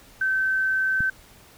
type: tone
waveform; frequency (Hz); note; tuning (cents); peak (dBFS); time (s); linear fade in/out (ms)
sine; 1541; G6; -30; -20; 0.21-1.1; 5
type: click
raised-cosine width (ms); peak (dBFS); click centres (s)
5; -19; 1.006
effects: pink hiss -51 dBFS RMS until 1.57 s